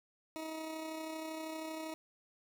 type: tone with amplitude modulation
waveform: 20% pulse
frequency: 317.6 Hz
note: D#4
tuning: 36 cents sharp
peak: -34 dBFS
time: 0.36-1.94 s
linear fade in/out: 0 ms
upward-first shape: sine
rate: 32.7 Hz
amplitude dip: 35%
effects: none